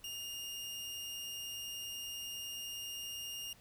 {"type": "tone", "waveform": "sawtooth", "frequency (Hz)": 2830, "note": "F7", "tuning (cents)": 22, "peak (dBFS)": -38, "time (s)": [0.04, 3.53], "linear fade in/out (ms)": 2, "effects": ["added 110 Hz sine -70 dBFS peak until 3.6 s", "pink hiss -63 dBFS RMS until 3.6 s"]}